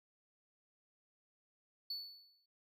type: tone with exponential decay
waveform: triangle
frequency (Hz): 4453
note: C#8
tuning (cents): +7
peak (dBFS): -36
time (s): 1.9-2.46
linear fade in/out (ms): 5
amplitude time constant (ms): 120
effects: none